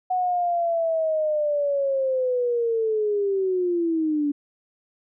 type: linear sweep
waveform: sine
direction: down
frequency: 740 to 285.2 Hz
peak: -20 dBFS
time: 0.1-4.32 s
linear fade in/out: 10 ms
effects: none